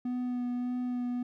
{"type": "tone with vibrato", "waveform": "triangle", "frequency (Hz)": 246.9, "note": "B3", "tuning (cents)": 0, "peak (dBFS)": -28, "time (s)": [0.05, 1.23], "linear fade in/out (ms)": 5, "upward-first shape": "sine", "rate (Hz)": 1.7, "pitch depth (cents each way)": 14, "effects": []}